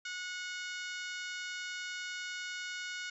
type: harmonic tone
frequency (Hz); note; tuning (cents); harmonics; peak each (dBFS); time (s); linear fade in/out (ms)
730; F#5; -24; 2 / 3 / 4 / 5 / 6 / 7 / 8 / 9 / 10; -41 / -45 / -47 / -49 / -51 / -52 / -53 / -54 / -55; 0.05-3.1; 5
effects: none